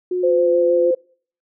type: tone with pitch glide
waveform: sine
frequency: 362.4 to 352.5 Hz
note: F#4 to F4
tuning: -36 to +16 cents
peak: -18 dBFS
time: 0.11-0.91 s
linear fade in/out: 5 ms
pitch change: -48 cents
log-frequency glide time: 0.23-0.51 s
type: tone with vibrato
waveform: sine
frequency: 514 Hz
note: C5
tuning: 31 cents flat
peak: -14 dBFS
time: 0.23-0.95 s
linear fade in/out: 10 ms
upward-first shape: square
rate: 6.4 Hz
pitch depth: 12 cents each way
effects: noise-tail reverb RT60 0.5 s tail -26 dB re dry